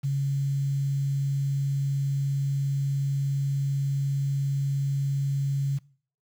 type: tone with quantisation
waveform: sine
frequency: 138.59 Hz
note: C#3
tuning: in tune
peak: -23 dBFS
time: 0.03-5.79 s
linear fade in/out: 20 ms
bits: 8
effects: noise-tail reverb RT60 0.5 s tail -22 dB re dry